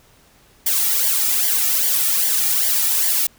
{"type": "noise with flanger", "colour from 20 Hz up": "blue", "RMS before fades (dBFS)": -18, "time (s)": [0.66, 3.27], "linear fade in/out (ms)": 5, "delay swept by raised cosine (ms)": [0.76, 1.96], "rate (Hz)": 2.5, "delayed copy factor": -0.75, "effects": ["pink hiss -53 dBFS RMS until 3.38 s"]}